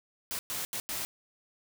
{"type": "noise bursts at uneven times", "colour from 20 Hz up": "white", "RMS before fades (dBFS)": -35, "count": 4, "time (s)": [[0.31, 0.39], [0.5, 0.65], [0.73, 0.8], [0.89, 1.05]], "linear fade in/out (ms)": 0, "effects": []}